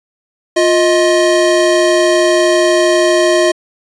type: tone pair together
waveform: square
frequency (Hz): 352.5 / 628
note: F4 / D#5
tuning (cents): +16 / +16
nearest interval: minor seventh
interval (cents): 1000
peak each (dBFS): -12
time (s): 0.56-3.52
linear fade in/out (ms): 10
effects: resampled to 22050 Hz